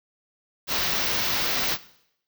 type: band-stop noise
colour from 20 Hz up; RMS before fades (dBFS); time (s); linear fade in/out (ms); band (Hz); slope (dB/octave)
white; -25; 0.67-1.78; 50; 6000 to 16000; 48
effects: noise-tail reverb RT60 0.7 s tail -17 dB re dry